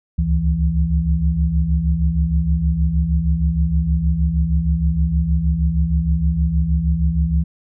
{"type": "tone cluster", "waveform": "sine", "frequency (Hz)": [67.3, 73.7, 164.9], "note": ["C2", "D2", "E3"], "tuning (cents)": [49, 7, 1], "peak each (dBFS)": -19, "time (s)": [0.18, 7.44], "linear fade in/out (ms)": 10, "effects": []}